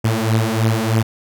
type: beating tone pair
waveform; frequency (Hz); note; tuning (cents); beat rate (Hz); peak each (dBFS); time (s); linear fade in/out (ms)
sawtooth; 110 / 113.2; A2 / A2; 0 / +50; 3.2; -14; 0.04-1.03; 10
effects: none